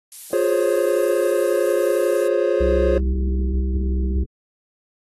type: noise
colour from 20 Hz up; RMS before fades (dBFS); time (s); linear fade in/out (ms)
violet; -33; 0.12-2.27; 0
type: chord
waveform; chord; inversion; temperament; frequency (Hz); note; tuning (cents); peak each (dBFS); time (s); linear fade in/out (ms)
triangle; Db major seventh; first; equal with one note detuned; 354.3 / 415.3 / 523.3 / 554.4; F4 / Ab4 / C5 / Db5; +25 / 0 / 0 / 0; -20; 0.33-2.98; 2
type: harmonic tone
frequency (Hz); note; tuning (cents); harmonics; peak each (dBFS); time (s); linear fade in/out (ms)
65; C2; -11; 1 / 3 / 5 / 6; -19 / -29 / -33 / -35; 2.6-4.24; 10
effects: AAC 32 kbps